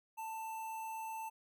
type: tone with notch filter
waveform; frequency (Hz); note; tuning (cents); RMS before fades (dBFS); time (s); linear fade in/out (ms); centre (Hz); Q
square; 888; A5; +16; -43; 0.17-1.3; 20; 4300; 0.99
effects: none

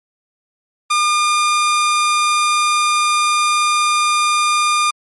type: tone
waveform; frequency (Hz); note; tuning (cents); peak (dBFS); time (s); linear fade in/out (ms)
sawtooth; 1207; D6; +47; -9; 0.9-4.91; 10
effects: MP3 48 kbps

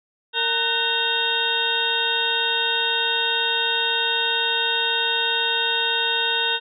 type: harmonic tone with a mistuned harmonic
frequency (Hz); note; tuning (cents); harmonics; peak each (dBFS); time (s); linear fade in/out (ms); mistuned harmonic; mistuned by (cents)
461; A#4; -19; 1 / 2 / 3 / 4 / 6 / 7 / 8; -31 / -29 / -26 / -33 / -27 / -28 / -23; 0.33-6.6; 50; 3; +140
effects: none

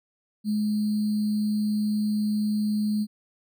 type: tone with sample-and-hold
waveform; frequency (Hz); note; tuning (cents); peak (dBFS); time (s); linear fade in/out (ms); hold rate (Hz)
sine; 211; G#3; +28; -22; 0.44-3.07; 50; 4410
effects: none

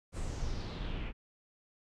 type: noise with low-pass filter sweep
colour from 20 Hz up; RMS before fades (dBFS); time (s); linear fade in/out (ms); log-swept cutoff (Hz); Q
brown; -37; 0.12-1.13; 50; 9100 to 2400; 3.3
effects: none

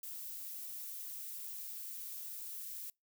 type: noise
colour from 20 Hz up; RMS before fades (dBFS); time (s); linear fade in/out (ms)
violet; -45; 0.03-2.9; 2
effects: noise-tail reverb RT60 0.2 s tail -26 dB re dry

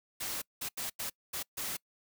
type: noise bursts at uneven times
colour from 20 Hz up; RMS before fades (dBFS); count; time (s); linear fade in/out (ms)
white; -37; 6; 0.2-0.42 / 0.61-0.69 / 0.77-0.9 / 0.99-1.1 / 1.33-1.43 / 1.57-1.77; 10
effects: noise-tail reverb RT60 0.1 s tail -25 dB re dry

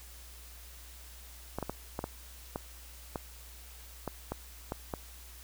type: clicks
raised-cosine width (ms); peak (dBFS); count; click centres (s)
1; -20; 11; 1.586 / 1.627 / 1.696 / 1.991 / 2.041 / 2.559 / 3.158 / 4.077 / 4.32 / 4.721 / 4.938
effects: added 60 Hz sine -50 dBFS peak until 5.43 s + white hiss -53 dBFS RMS until 5.43 s

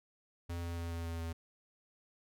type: tone with pitch steps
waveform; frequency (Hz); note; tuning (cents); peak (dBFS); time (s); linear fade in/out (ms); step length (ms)
square; 85.7 / 85.11 / 84.52 / 83.94 / 83.36 / 82.78; F2 / F2 / E2 / E2 / E2 / E2; -32 / -44 / +44 / +32 / +20 / +8; -38; 0.49-1.33; 10; 140
effects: none

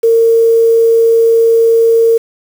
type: tone with quantisation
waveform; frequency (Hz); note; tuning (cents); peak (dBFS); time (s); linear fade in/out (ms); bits
sine; 457.2; A#4; -34; -5; 0.03-2.18; 10; 5
effects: none

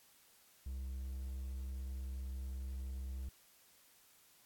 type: tone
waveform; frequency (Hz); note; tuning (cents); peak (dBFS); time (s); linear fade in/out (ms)
triangle; 65.41; C2; 0; -38; 0.66-3.29; 5
effects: white hiss -66 dBFS RMS until 4.45 s + AAC 64 kbps

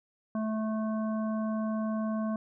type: harmonic tone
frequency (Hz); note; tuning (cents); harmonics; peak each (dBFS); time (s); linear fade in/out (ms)
218.2; A3; -14; 1 / 3 / 5 / 7; -29 / -37 / -41 / -50; 0.35-2.36; 2
effects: none

